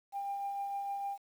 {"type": "tone with tremolo", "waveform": "sine", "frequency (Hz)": 798, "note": "G5", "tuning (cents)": 31, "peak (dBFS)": -32, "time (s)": [0.12, 1.18], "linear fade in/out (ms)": 50, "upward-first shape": "triangle", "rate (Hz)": 6.6, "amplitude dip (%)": 35, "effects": ["tanh soft clip ceiling -30 dBFS", "10-bit"]}